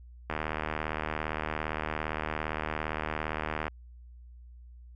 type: click train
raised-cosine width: 0.5 ms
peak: -16 dBFS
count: 263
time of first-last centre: 0.3-3.681 s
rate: 77.5 Hz
effects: added 60 Hz sine -47 dBFS peak until 4.95 s